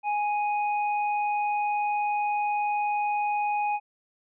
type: tone with tanh clipping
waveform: sine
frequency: 830.6 Hz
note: G#5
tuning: in tune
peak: -26 dBFS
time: 0.03-3.8 s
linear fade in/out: 50 ms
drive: 15 dB
effects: resampled to 8000 Hz